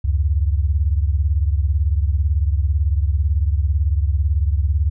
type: beating tone pair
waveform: sine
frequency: 70.3 / 88.3 Hz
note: C#2 / F2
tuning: +25 / +20 cents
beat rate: 18 Hz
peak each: -16 / -20 dBFS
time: 0.04-4.9 s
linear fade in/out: 10 ms
effects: none